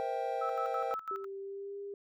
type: chord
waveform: triangle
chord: C dominant seventh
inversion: third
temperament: just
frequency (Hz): 470.9 / 523.3 / 654.1 / 784.9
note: Bb4 / C5 / E5 / G5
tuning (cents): +18 / 0 / -14 / +2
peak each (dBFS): -37 / -36 / -38 / -34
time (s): 0-0.94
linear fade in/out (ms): 0
type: tone with tremolo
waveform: sine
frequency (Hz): 1307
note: E6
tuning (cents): -15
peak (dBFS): -34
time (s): 0.41-1.25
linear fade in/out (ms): 10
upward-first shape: square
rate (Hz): 6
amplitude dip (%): 80
type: tone with pitch glide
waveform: sine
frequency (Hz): 392 to 401.4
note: G4 to G4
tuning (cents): 0 to +41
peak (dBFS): -39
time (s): 1.11-1.94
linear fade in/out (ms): 2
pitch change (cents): +41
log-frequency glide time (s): 1.39-1.79
effects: none